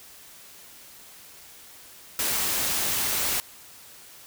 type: noise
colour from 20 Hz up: white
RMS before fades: -26 dBFS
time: 2.19-3.4 s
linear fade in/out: 0 ms
effects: white hiss -48 dBFS RMS until 4.26 s